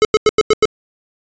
square tone bursts, 430 Hz, A4, 40 cents flat, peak -8 dBFS, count 6, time 0.02-0.654 s, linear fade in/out 0 ms, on 29 ms, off 92 ms, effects resampled to 16000 Hz

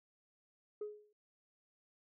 sine tone with exponential decay, 419.9 Hz, G#4, 19 cents sharp, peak -35 dBFS, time 0.81-1.13 s, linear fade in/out 5 ms, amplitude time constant 69 ms, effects tanh soft clip ceiling -36 dBFS

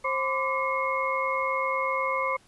sine tone cluster, 531 / 1015 / 1163 / 2159 Hz, C5 / B5 / D6 / C#7, +25 / +47 / -17 / -46 cents, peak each -30 dBFS, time 0.04-2.37 s, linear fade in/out 10 ms, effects pink hiss -59 dBFS RMS until 2.47 s + resampled to 24000 Hz

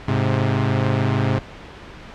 sawtooth tone pair together, 105.06 / 131.8 Hz, G#2 / C3, +20 / +13 cents, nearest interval major third, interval 393 cents, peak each -16 dBFS, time 0.08-1.39 s, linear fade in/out 5 ms, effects pink hiss -38 dBFS RMS until 2.14 s + low-pass 3000 Hz 12 dB/octave

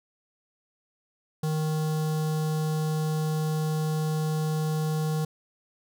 square tone with notch filter, 155.56 Hz, D#3, in tune, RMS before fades -27 dBFS, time 1.43-5.25 s, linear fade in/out 5 ms, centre 2200 Hz, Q 0.94, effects none

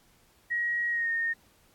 sine tone with pitch glide, 1898 to 1839.7 Hz, A#6 to A#6, +31 to -23 cents, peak -26 dBFS, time 0.5-1.34 s, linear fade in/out 20 ms, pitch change -54 cents, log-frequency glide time 0.9-1.1 s, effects pink hiss -63 dBFS RMS until 1.74 s + AAC 64 kbps

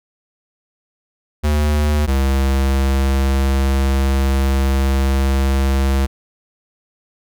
square tone pair in turn, 74.6 / 67.51 Hz, D2 / C#2, +28 / -45 cents, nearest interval major second, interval 173 cents, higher first, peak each -14 dBFS, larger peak neither, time 1.43-2.07 / 2.07-6.07 s, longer second, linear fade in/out 20 ms, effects none

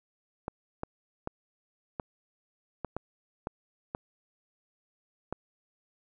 clicks, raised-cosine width 1 ms, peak -19 dBFS, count 9, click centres 0.481 / 0.834 / 1.274 / 1.998 / 2.847 / 2.966 / 3.471 / 3.949 / 5.326 s, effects none

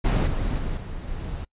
brown noise with level steps, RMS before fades -19 / -25 / -28 / -33 / -31 dBFS, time 0.04-1.45 s, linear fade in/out 10 ms, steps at 0.27 / 0.58 / 0.77 / 1.08 s, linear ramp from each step 2 ms, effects noise-tail reverb RT60 0.1 s tail -25 dB re dry + resampled to 8000 Hz

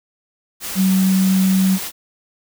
sine tone in noise, 189.4 Hz, F#3, 41 cents sharp, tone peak -12 dBFS, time 0.75-1.79 s, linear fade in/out 50 ms, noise white, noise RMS -27 dBFS, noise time 0.6-1.92 s, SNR +12 dB, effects none

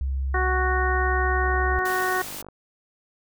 sine tone, 66.9 Hz, C2, 39 cents sharp, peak -23 dBFS, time 0.01-1.79 s, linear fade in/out 0 ms
harmonic tone, 370 Hz, F#4, in tune, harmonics 1 / 2 / 3 / 4 / 5, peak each -28 / -28 / -28 / -28 / -28 dBFS, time 0.34-2.22 s, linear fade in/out 5 ms
click train, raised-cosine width 1 ms, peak -28 dBFS, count 53, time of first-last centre 1.44-2.486 s, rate 49.7 Hz
white noise, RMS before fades -36 dBFS, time 1.85-2.42 s, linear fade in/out 5 ms
effects none

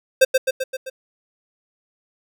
square tone with echo, 523.3 Hz, C5, in tune, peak -9 dBFS, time 0.21-0.25 s, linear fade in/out 10 ms, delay 130 ms, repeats 5, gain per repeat -4 dB, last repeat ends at 0.9 s, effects none

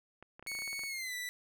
clicks, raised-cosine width 0.5 ms, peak -35 dBFS, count 12, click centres 0.226 / 0.395 / 0.426 / 0.464 / 0.517 / 0.551 / 0.589 / 0.621 / 0.677 / 0.73 / 0.793 / 0.836 s
sawtooth tone with pitch glide, 2217 to 1975.1 Hz, C#7 to B6, 0 to 0 cents, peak -34 dBFS, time 0.47-1.29 s, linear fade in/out 0 ms, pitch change -200 cents, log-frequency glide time 0.87-1.14 s
effects none

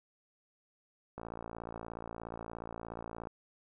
click train, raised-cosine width 1 ms, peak -28 dBFS, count 120, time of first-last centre 1.18-3.271 s, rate 56.9 Hz, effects none

